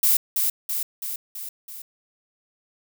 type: noise with echo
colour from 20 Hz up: violet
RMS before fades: -18 dBFS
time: 0.03-0.17 s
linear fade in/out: 5 ms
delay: 330 ms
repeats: 5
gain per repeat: -4 dB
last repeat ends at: 1.82 s
effects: none